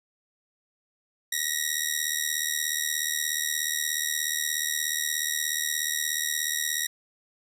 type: ring-modulated tone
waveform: 10% pulse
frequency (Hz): 1900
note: A#6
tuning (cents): +33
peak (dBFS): -14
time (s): 1.32-6.87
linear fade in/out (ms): 5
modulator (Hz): 38.4
effects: none